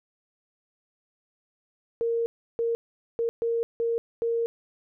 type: tone bursts at uneven times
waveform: sine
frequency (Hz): 463.6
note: A#4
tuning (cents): -10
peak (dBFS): -23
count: 6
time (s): 2.01-2.26 / 2.59-2.75 / 3.19-3.29 / 3.42-3.63 / 3.8-3.98 / 4.22-4.46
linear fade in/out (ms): 0
effects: none